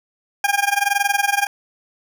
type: tone with amplitude modulation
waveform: 20% pulse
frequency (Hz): 806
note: G5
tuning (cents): +48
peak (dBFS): -8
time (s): 0.44-1.47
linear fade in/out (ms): 2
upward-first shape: sine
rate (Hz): 21.4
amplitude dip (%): 90
effects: none